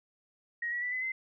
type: tone with pitch steps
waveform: sine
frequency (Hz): 1886 / 1929 / 1972.9 / 2018 / 2064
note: A#6 / B6 / B6 / B6 / C7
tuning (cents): +20 / -41 / -2 / +37 / -24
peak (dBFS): -31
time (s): 0.62-1.12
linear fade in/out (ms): 5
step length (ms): 100
effects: none